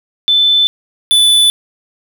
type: tone pair in turn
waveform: sine / square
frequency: 3520 / 3486 Hz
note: A7 / A7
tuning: 0 / -17 cents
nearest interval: unison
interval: 17 cents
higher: first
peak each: -7 dBFS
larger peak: neither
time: 0.28-0.67 / 1.11-1.5 s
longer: neither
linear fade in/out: 0 ms
effects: 7-bit